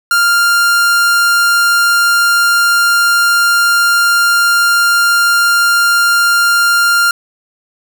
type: tone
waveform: 45% pulse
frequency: 1396.9 Hz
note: F6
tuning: in tune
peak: -8 dBFS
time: 0.11-7.11 s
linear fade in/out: 2 ms
effects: none